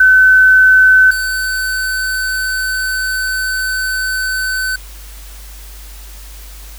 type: tone pair in turn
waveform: sine / square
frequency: 1519 / 1519 Hz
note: F#6 / F#6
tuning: +45 / +45 cents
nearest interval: unison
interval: 0 cents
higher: neither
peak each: -4 / -16 dBFS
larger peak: first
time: 0-1.11 / 1.11-4.76 s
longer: second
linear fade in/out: 5 ms
effects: added 50 Hz sine -31 dBFS peak until 6.78 s + white hiss -38 dBFS RMS until 6.78 s